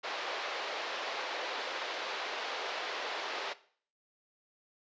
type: band-pass noise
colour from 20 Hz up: pink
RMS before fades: -38 dBFS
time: 0.03-3.54 s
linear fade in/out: 20 ms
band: 460 to 4500 Hz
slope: 24 dB/octave
effects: noise-tail reverb RT60 0.5 s tail -17 dB re dry + resampled to 16000 Hz